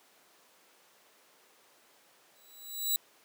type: tone with exponential growth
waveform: 10% pulse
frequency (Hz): 3928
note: B7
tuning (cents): -10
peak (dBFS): -17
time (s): 2.36-2.96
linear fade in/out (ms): 1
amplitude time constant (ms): 130
effects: pink hiss -62 dBFS RMS until 3.24 s + high-pass 400 Hz 12 dB/octave